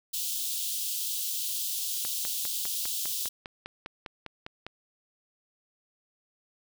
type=high-pass noise; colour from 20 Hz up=white; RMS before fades=-32 dBFS; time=0.13-3.29 s; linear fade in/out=10 ms; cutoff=3000 Hz; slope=48 dB/octave
type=click train; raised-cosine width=0.3 ms; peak=-22 dBFS; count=14; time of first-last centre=2.05-4.666 s; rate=4.97 Hz
effects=none